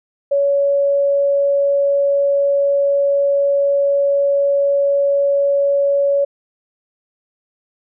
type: tone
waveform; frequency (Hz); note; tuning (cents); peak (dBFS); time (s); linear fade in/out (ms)
sine; 562; C#5; +24; -12; 0.31-6.25; 10
effects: none